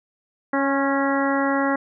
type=harmonic tone with a mistuned harmonic; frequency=276.1 Hz; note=C#4; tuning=7 cents flat; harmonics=1 / 2 / 3 / 4 / 5 / 6 / 7; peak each=-22 / -25 / -27 / -28 / -29 / -30 / -30 dBFS; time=0.53-1.76 s; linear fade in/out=5 ms; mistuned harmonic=4; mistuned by=-20 cents; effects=none